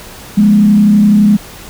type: tone with frequency modulation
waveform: sine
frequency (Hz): 207.7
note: G#3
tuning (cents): 0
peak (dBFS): -4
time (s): 0.37-1.37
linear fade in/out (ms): 10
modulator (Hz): 31.9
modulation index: 0.53
effects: pink hiss -32 dBFS RMS until 1.69 s